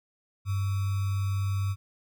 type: tone with sample-and-hold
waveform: sine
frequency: 98 Hz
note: G2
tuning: in tune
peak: -25 dBFS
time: 0.45-1.76 s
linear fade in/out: 50 ms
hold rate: 1225 Hz
effects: none